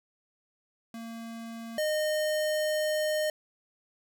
square tone pair in turn, 228.8 / 613.3 Hz, A#3 / D#5, -32 / -25 cents, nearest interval octave + perfect fourth, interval 1707 cents, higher second, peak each -39 / -27 dBFS, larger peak second, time 0.94-1.78 / 1.78-3.3 s, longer second, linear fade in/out 2 ms, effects none

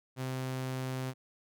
sawtooth tone, 130 Hz, C3, 11 cents flat, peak -30 dBFS, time 0.16-1.14 s, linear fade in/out 50 ms, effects none

